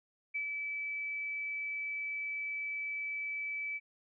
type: tone with ADSR envelope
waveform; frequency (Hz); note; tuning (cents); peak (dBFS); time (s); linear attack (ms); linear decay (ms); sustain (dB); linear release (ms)
sine; 2304; D7; -34; -32; 0.34-3.8; 16; 96; -3; 38
effects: none